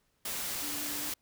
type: tone in noise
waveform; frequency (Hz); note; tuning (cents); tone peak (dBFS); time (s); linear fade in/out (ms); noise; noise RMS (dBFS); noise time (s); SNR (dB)
sine; 293.7; D4; 0; -44; 0.62-1.1; 5; white; -36; 0.25-1.14; -11
effects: pink hiss -74 dBFS RMS until 1.21 s